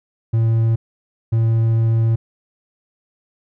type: tone bursts at uneven times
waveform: triangle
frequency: 113.4 Hz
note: A#2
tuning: 47 cents flat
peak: -11 dBFS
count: 2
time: 0.33-0.76 / 1.32-2.16 s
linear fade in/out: 10 ms
effects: none